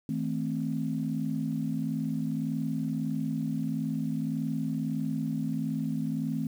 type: chord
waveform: sine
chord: A diminished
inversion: second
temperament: equal with one note detuned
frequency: 159.48 / 220 / 261.6 Hz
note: Eb3 / A3 / C4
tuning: +43 / 0 / 0 cents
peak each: -32 dBFS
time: 0.09-6.47 s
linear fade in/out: 2 ms
effects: tanh soft clip ceiling -18 dBFS + 9-bit